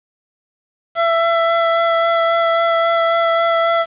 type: tone with vibrato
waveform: 25% pulse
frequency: 668 Hz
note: E5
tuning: 23 cents sharp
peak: -9 dBFS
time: 0.95-3.86 s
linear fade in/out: 50 ms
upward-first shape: sine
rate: 3.7 Hz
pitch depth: 11 cents each way
effects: resampled to 8000 Hz + 7-bit